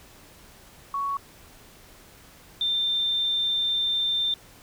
sine tone pair in turn, 1115 / 3584 Hz, C#6 / A7, +10 / +31 cents, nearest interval octave + minor sixth, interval 2021 cents, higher second, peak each -25 / -22 dBFS, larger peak second, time 0.94-1.17 / 2.61-4.34 s, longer second, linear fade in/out 2 ms, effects pink hiss -51 dBFS RMS until 4.62 s

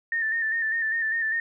sine tone with vibrato, 1800 Hz, A6, 39 cents sharp, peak -23 dBFS, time 0.12-1.4 s, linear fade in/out 2 ms, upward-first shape square, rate 5 Hz, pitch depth 37 cents each way, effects none

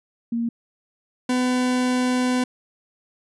sine / 40% pulse tone pair in turn, 233.1 / 251.3 Hz, A#3 / B3, 0 / +30 cents, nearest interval minor second, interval 130 cents, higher second, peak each -21 / -18 dBFS, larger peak second, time 0.32-0.49 / 1.29-2.44 s, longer second, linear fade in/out 5 ms, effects resampled to 24000 Hz

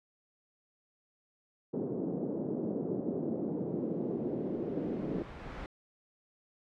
white band-pass noise, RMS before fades -35 dBFS, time 1.73-5.23 s, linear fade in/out 10 ms, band 160 to 420 Hz, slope 24 dB/octave
pink noise with exponential growth, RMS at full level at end -40 dBFS, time 3.03-5.66 s, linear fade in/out 1 ms, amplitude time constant 570 ms
effects low-pass 2000 Hz 12 dB/octave

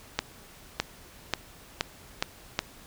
accelerating click train, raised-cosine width 0.2 ms, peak -7 dBFS, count 6, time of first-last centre 0.19-2.591 s, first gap 610 ms, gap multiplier 0.88, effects pink hiss -51 dBFS RMS until 2.86 s

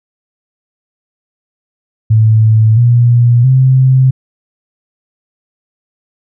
sine tone with pitch steps, 110 / 119.96 / 130.81 Hz, A2 / B2 / C3, 0 / -50 / 0 cents, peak -4 dBFS, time 2.1-4.11 s, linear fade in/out 10 ms, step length 670 ms, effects none

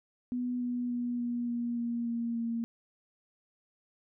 sine tone with pitch steps, 246.9 / 244.6 / 242.4 / 240.1 / 237.9 / 235.8 / 233.6 / 231.4 Hz, B3 / B3 / B3 / B3 / A#3 / A#3 / A#3 / A#3, 0 / -16 / -32 / -49 / +35 / +20 / +4 / -13 cents, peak -30 dBFS, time 0.32-2.64 s, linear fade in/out 0 ms, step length 290 ms, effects none

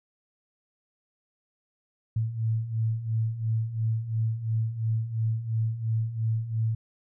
sine beating tone pair, 110 / 112.9 Hz, A2 / A2, 0 / +45 cents, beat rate 2.9 Hz, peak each -31 / -26 dBFS, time 2.16-6.75 s, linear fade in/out 5 ms, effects none

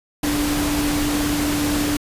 sine tone in noise, 293.7 Hz, D4, in tune, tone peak -20 dBFS, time 0.23-1.97 s, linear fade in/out 5 ms, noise pink, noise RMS -24 dBFS, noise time 0.23-1.97 s, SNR +1 dB, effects resampled to 32000 Hz

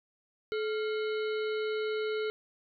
harmonic tone with a mistuned harmonic, 431 Hz, A4, 36 cents flat, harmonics 1 / 3 / 5 / 7 / 9 / 10, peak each -30 / -40 / -44 / -47 / -49 / -50 dBFS, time 0.52-2.3 s, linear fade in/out 0 ms, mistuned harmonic 3, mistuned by +130 cents, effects none

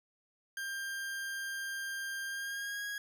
40% pulse tone with pitch glide, 1593 to 1647.3 Hz, G6 to G#6, +27 to -15 cents, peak -36 dBFS, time 0.57-2.98 s, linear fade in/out 2 ms, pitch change +58 cents, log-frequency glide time 2.26-2.86 s, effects none

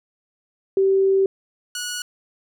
sine / 10% pulse tone pair in turn, 387 / 1461.1 Hz, G4 / F#6, -22 / -22 cents, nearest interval octave + major seventh, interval 2300 cents, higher second, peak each -14 / -18 dBFS, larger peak first, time 0.77-1.26 / 1.75-2.02 s, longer first, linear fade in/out 2 ms, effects none

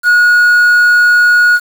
triangle tone with quantisation, 1450 Hz, F#6, 35 cents flat, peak -3 dBFS, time 0.03-1.6 s, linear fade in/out 50 ms, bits 5, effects none

